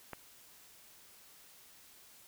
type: click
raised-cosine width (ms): 0.5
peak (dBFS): -26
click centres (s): 0.133
effects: white hiss -59 dBFS RMS until 2.27 s